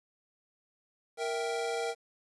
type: chord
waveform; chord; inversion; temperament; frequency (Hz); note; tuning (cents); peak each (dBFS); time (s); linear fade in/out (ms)
square; E diminished; second; equal; 466.2 / 659.3 / 784; Bb4 / E5 / G5; 0 / 0 / 0; -34 / -39 / -38; 1.17-1.95; 50
effects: resampled to 22050 Hz + 10-bit